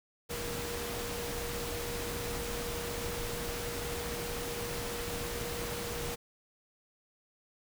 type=tone in noise; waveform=sine; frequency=475 Hz; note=A#4; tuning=33 cents sharp; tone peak=-40 dBFS; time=0.29-6.16 s; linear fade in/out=20 ms; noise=pink; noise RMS=-38 dBFS; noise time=0.29-6.16 s; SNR=-5 dB; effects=none